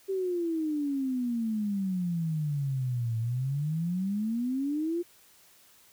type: exponential two-way sweep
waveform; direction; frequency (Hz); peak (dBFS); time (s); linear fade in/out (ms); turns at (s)
sine; down then up; 392 to 111.9 to 353.5; -27; 0.08-5.03; 20; 3.18
effects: white hiss -59 dBFS RMS until 5.92 s